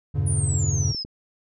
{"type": "chord", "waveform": "triangle", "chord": "E diminished seventh", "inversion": "none", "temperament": "just", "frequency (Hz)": [82.41, 98.89, 118.67, 142.4], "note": ["E2", "G2", "Bb2", "Db3"], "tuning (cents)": [0, 16, 31, 47], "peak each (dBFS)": [-25, -22, -28, -23], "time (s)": [0.14, 0.93], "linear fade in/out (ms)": 20}
{"type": "exponential sweep", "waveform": "sine", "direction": "down", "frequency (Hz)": [9830, 4992], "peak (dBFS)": -27, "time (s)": [0.26, 1.04], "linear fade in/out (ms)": 20}
{"type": "click train", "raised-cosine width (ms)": 3, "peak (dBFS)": -24, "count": 6, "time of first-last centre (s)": [0.54, 1.049], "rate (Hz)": 9.82}
{"effects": []}